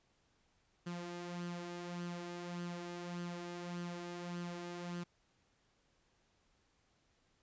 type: tone with flanger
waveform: sawtooth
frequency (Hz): 174.61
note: F3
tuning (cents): 0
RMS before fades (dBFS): -44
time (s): 0.86-5.04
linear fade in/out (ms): 10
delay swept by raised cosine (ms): 0.64 to 3.34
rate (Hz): 1.7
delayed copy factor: +0.5
effects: pink hiss -75 dBFS RMS until 7.42 s + resampled to 16000 Hz